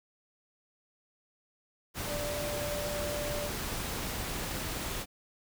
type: tone in noise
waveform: sine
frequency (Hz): 587.3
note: D5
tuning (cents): 0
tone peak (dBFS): -35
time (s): 2.06-3.51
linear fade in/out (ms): 50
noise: pink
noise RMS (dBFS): -36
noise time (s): 1.94-5.06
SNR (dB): -2
effects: none